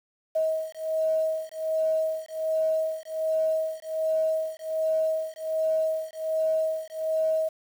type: beating tone pair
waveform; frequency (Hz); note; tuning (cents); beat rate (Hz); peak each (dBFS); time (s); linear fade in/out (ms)
sine; 635 / 636.3; D#5 / D#5; +35 / +39; 1.3; -27 / -27; 0.35-7.49; 10
effects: 8-bit